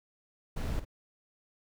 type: noise with echo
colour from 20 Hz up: brown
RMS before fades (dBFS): -33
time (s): 0.56-0.8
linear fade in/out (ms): 10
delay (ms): 51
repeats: 1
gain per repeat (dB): -12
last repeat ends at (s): 0.851
effects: none